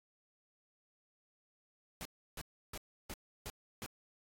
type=noise bursts; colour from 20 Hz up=pink; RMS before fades=-44 dBFS; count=6; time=2.01-3.862 s; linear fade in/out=0 ms; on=42 ms; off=320 ms; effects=AAC 48 kbps